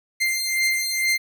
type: beating tone pair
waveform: sawtooth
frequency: 2093 / 2095.2 Hz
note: C7 / C7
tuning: 0 / +2 cents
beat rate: 2.2 Hz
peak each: -19 / -21 dBFS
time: 0.2-1.18 s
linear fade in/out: 20 ms
effects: none